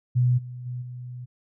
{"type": "tone with level steps", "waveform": "sine", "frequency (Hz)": 124, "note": "B2", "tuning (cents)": 7, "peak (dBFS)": [-17, -34, -29, -34], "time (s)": [0.15, 1.26], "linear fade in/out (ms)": 20, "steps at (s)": [0.37, 0.65, 0.81], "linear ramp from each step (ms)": 20, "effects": []}